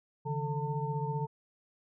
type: tone cluster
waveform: sine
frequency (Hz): 141.2 / 156.5 / 440.4 / 901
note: C#3 / D#3 / A4 / A5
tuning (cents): +32 / +10 / +2 / +41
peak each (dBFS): -34 / -37 / -39 / -37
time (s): 0.25-1.27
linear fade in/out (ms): 20
effects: none